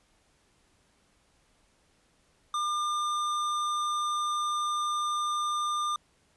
triangle tone with hard clipping, 1202 Hz, D6, 40 cents sharp, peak -29 dBFS, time 2.54-5.96 s, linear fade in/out 2 ms, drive 17 dB, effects pink hiss -67 dBFS RMS until 6.36 s + resampled to 24000 Hz

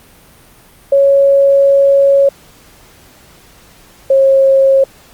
sine tone pair in turn, 554.4 / 540.2 Hz, C#5 / C#5, 0 / -45 cents, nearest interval unison, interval 45 cents, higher first, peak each -5 dBFS, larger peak neither, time 0.92-2.29 / 4.1-4.84 s, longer first, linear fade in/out 5 ms, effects pink hiss -43 dBFS RMS until 5.13 s + Opus 32 kbps

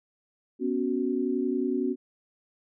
sine chord, B suspended second, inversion none, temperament just, 246.9 / 277.8 / 370.4 Hz, B3 / C#4 / F#4, 0 / +4 / +2 cents, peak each -29 dBFS, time 0.59-1.96 s, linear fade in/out 50 ms, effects none

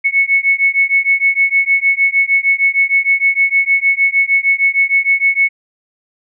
sine beating tone pair, 2202 / 2208.5 Hz, C#7 / C#7, -12 / -7 cents, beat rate 6.5 Hz, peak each -13 dBFS, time 0.04-5.49 s, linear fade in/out 20 ms, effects none

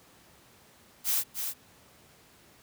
blue noise with echo, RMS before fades -27 dBFS, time 1.04-1.24 s, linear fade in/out 50 ms, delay 300 ms, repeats 1, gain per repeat -6 dB, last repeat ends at 1.54 s, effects pink hiss -58 dBFS RMS until 2.62 s + high-pass 80 Hz 12 dB/octave

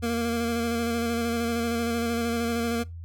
25% pulse tone with vibrato, 233 Hz, A#3, 1 cent flat, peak -21 dBFS, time 0.02-2.84 s, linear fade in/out 20 ms, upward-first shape square, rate 13 Hz, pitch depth 19 cents each way, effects noise-tail reverb RT60 0.2 s tail -22 dB re dry + added 84 Hz sine -36 dBFS peak until 3.04 s

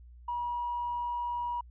triangle tone with tanh clipping, 962 Hz, B5, 46 cents flat, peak -30 dBFS, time 0.28-1.61 s, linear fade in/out 5 ms, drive 1 dB, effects added 60 Hz sine -49 dBFS peak until 1.7 s + resampled to 8000 Hz

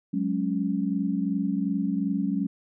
sine chord, F# suspended second, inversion none, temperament equal, 185 / 207.7 / 277.2 Hz, F#3 / G#3 / C#4, 0 / 0 / 0 cents, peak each -28 dBFS, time 0.13-2.47 s, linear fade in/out 10 ms, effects none

